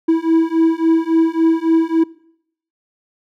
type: beating tone pair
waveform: triangle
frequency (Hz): 324.6 / 328.2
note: E4 / E4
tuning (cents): -27 / -8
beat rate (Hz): 3.6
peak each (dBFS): -13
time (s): 0.08-2.04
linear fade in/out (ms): 10
effects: noise-tail reverb RT60 0.7 s tail -22 dB re dry